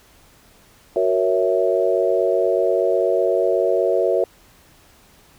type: chord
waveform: sine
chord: F# dominant seventh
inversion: none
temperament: equal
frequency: 370 / 466.2 / 554.4 / 659.3 Hz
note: F#4 / A#4 / C#5 / E5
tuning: 0 / 0 / 0 / 0 cents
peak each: -21 dBFS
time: 0.96-4.24 s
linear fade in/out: 2 ms
effects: pink hiss -52 dBFS RMS until 5.38 s